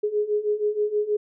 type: beating tone pair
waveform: sine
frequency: 415.3 / 421.6 Hz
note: G#4 / G#4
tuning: 0 / +26 cents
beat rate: 6.3 Hz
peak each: -26 / -23 dBFS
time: 0.03-1.17 s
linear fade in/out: 10 ms
effects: none